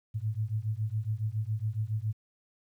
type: beating tone pair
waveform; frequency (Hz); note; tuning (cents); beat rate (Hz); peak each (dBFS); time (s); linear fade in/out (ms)
sine; 105 / 112.2; G#2 / A2; +19 / +34; 7.2; -32 / -32; 0.14-2.13; 20
effects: 11-bit